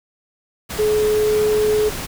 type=tone in noise; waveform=sine; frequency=425.8 Hz; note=G#4; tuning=43 cents sharp; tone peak=-14 dBFS; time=0.78-1.9 s; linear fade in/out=20 ms; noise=pink; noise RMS=-28 dBFS; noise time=0.69-2.07 s; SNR=+11 dB; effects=none